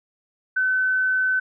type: tone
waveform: sine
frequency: 1518 Hz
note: F#6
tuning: 44 cents sharp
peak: -18 dBFS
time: 0.56-1.4 s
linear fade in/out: 10 ms
effects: none